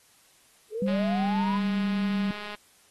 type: linear sweep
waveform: sine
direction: up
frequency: 407.1 to 1038 Hz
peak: -29 dBFS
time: 0.7-1.61 s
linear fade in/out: 50 ms
type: tone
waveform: sine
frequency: 197.2 Hz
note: G3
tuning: 11 cents sharp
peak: -24 dBFS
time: 0.82-2.31 s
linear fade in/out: 2 ms
type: click train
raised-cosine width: 0.3 ms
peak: -24 dBFS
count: 348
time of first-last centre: 0.88-2.548 s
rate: 208 Hz
effects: white hiss -60 dBFS RMS until 2.9 s + AAC 32 kbps